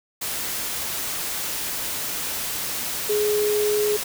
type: tone in noise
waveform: sine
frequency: 419.4 Hz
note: G#4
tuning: 17 cents sharp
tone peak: -19 dBFS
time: 3.09-3.97 s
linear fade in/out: 10 ms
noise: white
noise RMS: -28 dBFS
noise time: 0.21-4.04 s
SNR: +6 dB
effects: none